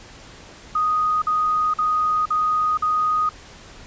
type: tone bursts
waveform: sine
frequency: 1244.5 Hz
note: D#6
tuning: in tune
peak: -17 dBFS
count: 5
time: 0.75-3.292 s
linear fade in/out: 5 ms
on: 470 ms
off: 48 ms
effects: pink hiss -43 dBFS RMS until 3.86 s + resampled to 16000 Hz